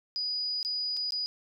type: tone with dropouts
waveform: sine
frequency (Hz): 4930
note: D#8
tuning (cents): -17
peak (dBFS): -29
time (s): 0.16-1.26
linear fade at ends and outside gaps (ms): 0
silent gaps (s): 0.629-0.649 / 0.967-0.971 / 1.107-1.122
effects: none